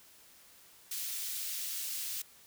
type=high-pass noise; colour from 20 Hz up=white; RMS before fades=-38 dBFS; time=0.91-2.22 s; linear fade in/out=5 ms; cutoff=2900 Hz; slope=12 dB/octave; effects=white hiss -59 dBFS RMS until 2.46 s